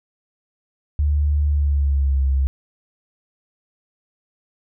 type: tone with pitch glide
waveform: sine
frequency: 73.42 to 67.33 Hz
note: D2 to C#2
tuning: 0 to -50 cents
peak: -15 dBFS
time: 0.99-2.47 s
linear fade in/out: 0 ms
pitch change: -150 cents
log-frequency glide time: 1.48-2.23 s
effects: none